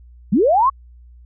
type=linear sweep; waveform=sine; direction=up; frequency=162.4 to 1123 Hz; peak=-11 dBFS; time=0.32-0.7 s; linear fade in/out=10 ms; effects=added 60 Hz sine -41 dBFS peak until 1.25 s